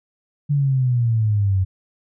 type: exponential sweep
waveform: sine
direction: down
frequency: 146.83 to 92.5 Hz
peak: -15 dBFS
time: 0.49-1.65 s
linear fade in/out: 20 ms
effects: none